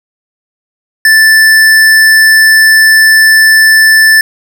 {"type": "tone with hard clipping", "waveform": "sine", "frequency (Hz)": 1760, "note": "A6", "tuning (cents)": 0, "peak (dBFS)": -3, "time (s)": [1.05, 4.21], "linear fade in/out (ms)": 2, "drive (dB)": 17, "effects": []}